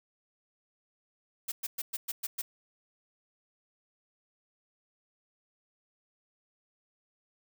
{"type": "noise bursts", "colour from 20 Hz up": "blue", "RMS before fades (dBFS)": -34, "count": 7, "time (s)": [1.48, 2.42], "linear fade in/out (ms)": 10, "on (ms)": 40, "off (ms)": 110, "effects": []}